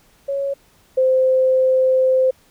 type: tone pair in turn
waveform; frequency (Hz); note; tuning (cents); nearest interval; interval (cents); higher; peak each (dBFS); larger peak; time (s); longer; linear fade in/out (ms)
sine; 554.4 / 519.2; C#5 / C5; 0 / -13; minor second; 113; first; -19 / -12; second; 0.28-0.54 / 0.97-2.31; second; 10
effects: pink hiss -55 dBFS RMS until 2.5 s